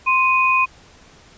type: tone pair together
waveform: sine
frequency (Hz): 1046.5 / 2489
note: C6 / D#7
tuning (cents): 0 / 0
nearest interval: octave + minor third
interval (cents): 1500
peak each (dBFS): -16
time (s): 0.06-0.66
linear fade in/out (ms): 20
effects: pink hiss -48 dBFS RMS until 1.37 s + resampled to 16000 Hz